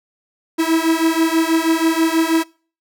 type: beating tone pair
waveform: 45% pulse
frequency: 322.4 / 328.6 Hz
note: E4 / E4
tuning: -38 / -5 cents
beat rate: 6.2 Hz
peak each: -17 dBFS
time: 0.58-2.44 s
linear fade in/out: 20 ms
effects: noise-tail reverb RT60 0.4 s tail -24 dB re dry